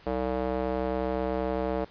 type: tone with band-pass filter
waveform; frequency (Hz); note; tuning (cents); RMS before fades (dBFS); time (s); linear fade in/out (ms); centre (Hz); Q
square; 63.9; C2; -40; -29; 0.06-1.85; 10; 550; 1.7
effects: pink hiss -54 dBFS RMS until 1.9 s + resampled to 11025 Hz